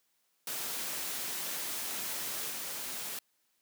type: noise with level steps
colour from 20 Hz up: white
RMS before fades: -37 / -39 dBFS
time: 0.47-3.19 s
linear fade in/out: 2 ms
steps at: 2.5 s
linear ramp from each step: 5 ms
effects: white hiss -75 dBFS RMS until 3.61 s + high-pass 150 Hz 12 dB/octave